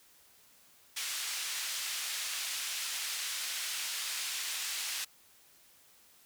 pink band-pass noise, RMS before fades -37 dBFS, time 0.96-5.05 s, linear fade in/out 10 ms, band 2400 to 11000 Hz, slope 12 dB/octave, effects white hiss -62 dBFS RMS until 6.25 s

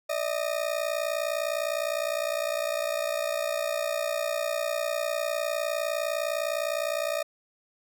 40% pulse ring-modulated tone, 616 Hz, D#5, 17 cents flat, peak -23 dBFS, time 0.09-7.23 s, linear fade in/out 10 ms, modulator 29.9 Hz, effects none

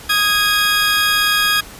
20% pulse tone pair together, 1244.5 / 1646.6 Hz, D#6 / G#6, 0 / -15 cents, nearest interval perfect fourth, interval 485 cents, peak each -13 / -10 dBFS, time 0.09-1.61 s, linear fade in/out 10 ms, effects pink hiss -36 dBFS RMS until 1.79 s + resampled to 32000 Hz

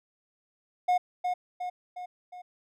triangle tone with echo, 722 Hz, F#5, 43 cents flat, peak -19 dBFS, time 0.88-0.98 s, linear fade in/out 10 ms, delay 360 ms, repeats 4, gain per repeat -5 dB, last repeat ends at 2.42 s, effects none

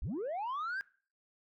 sine linear sweep, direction up, 33.9 to 1636 Hz, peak -32 dBFS, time 0.02-0.81 s, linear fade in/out 0 ms, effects noise-tail reverb RT60 0.4 s tail -21 dB re dry + tanh soft clip ceiling -33 dBFS

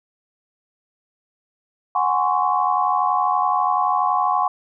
sine tone cluster, 734 / 823 / 1048 / 1120 Hz, F#5 / G#5 / C6 / C#6, -14 / -16 / +2 / +18 cents, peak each -22 dBFS, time 1.95-4.48 s, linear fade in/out 5 ms, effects none

